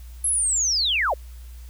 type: linear sweep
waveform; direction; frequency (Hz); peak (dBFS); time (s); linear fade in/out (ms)
sine; down; 11175 to 466.2; -19; 0.24-1.14; 5
effects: added 60 Hz sine -37 dBFS peak until 1.69 s + white hiss -54 dBFS RMS until 1.69 s